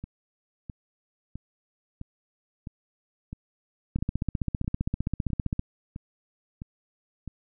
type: two click trains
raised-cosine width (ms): 5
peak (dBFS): -24 / -14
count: 12 / 26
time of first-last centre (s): 0.04-7.277 / 3.96-5.594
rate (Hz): 1.52 / 15.3
effects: none